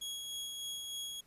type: tone with tremolo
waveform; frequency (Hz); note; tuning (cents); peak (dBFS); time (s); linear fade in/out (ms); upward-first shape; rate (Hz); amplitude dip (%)
sawtooth; 3322; G#7; 0; -35; 0.01-1.21; 10; sine; 3.3; 30
effects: pink hiss -67 dBFS RMS until 1.26 s + resampled to 32000 Hz